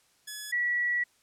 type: tone pair in turn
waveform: 5% pulse / sine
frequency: 1700 / 1938.2 Hz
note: G#6 / B6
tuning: +40 / -33 cents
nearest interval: major second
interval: 227 cents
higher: second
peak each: -25 dBFS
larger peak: neither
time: 0.27-0.52 / 0.52-1.04 s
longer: second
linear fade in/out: 10 ms
effects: white hiss -66 dBFS RMS until 1.22 s + low-pass 10000 Hz 12 dB/octave